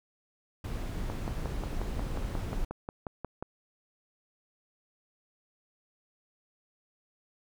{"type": "noise", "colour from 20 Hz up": "brown", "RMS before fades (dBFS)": -34, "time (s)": [0.64, 2.65], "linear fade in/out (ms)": 5}
{"type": "click train", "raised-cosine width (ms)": 1, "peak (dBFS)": -22, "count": 14, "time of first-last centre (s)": [1.1, 3.426], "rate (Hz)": 5.59}
{"effects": []}